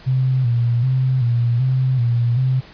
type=tone with vibrato; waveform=sine; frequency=124.3 Hz; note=B2; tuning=12 cents sharp; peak=-14 dBFS; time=0.06-2.61 s; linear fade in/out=20 ms; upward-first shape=square; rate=1.3 Hz; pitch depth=77 cents each way; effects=pink hiss -43 dBFS RMS until 2.73 s + resampled to 11025 Hz